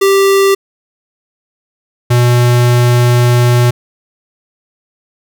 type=tone pair in turn; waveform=square; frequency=392 / 121.74 Hz; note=G4 / B2; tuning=0 / -24 cents; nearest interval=octave + minor sixth; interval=2024 cents; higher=first; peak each=-7 dBFS; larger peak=neither; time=0.01-0.55 / 2.1-3.71 s; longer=second; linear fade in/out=10 ms; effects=none